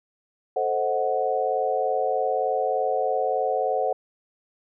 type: chord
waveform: sine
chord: A diminished seventh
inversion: none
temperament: equal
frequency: 440 / 523.3 / 622.3 / 740 Hz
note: A4 / C5 / Eb5 / Gb5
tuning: 0 / 0 / 0 / 0 cents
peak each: -28 / -26 / -30 / -25 dBFS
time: 0.56-3.93 s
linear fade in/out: 5 ms
effects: none